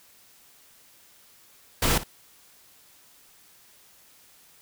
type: noise with echo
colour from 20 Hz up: pink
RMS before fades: -22 dBFS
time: 1.82-1.98 s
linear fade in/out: 5 ms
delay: 57 ms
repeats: 1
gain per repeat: -15 dB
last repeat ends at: 2.037 s
effects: white hiss -56 dBFS RMS until 4.61 s